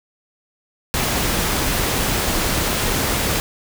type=noise; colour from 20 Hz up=pink; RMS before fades=-20 dBFS; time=0.94-3.4 s; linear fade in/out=0 ms; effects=none